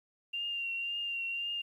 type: tone with vibrato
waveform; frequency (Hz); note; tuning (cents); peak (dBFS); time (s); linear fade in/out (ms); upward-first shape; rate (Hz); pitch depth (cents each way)
sine; 2779; F7; -9; -33; 0.33-1.62; 10; triangle; 1.9; 33
effects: 11-bit